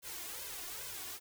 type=noise with flanger; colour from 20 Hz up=white; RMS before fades=-44 dBFS; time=0.02-1.2 s; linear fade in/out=50 ms; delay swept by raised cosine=1.9 to 2.86 ms; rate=2.4 Hz; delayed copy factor=+0.85; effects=none